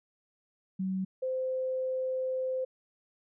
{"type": "tone pair in turn", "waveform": "sine", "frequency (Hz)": [189, 517.6], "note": ["F#3", "C5"], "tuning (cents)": [37, -19], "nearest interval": "octave + perfect fourth", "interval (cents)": 1744, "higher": "second", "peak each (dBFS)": [-29, -29], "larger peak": "neither", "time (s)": [[0.79, 1.05], [1.22, 2.65]], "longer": "second", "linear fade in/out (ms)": 10, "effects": []}